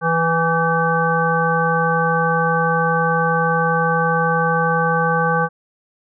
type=harmonic tone with a mistuned harmonic; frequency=164.81 Hz; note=E3; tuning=in tune; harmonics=1 / 3 / 5 / 7 / 9; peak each=-21 / -21 / -21 / -21 / -21 dBFS; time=0.01-5.49 s; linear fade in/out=50 ms; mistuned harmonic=9; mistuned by=+58 cents; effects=none